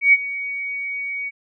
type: tone with ADSR envelope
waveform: sine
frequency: 2248 Hz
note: C#7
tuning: 24 cents sharp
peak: -7 dBFS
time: 0.01-1.31 s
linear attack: 120 ms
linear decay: 35 ms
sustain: -17 dB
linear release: 33 ms
effects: none